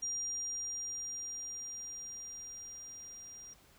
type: tone with level ramp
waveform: sine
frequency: 5700 Hz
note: F8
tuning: 34 cents sharp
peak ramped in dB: -34 to -48 dBFS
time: 0.02-3.54 s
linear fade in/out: 10 ms
effects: pink hiss -63 dBFS RMS until 3.78 s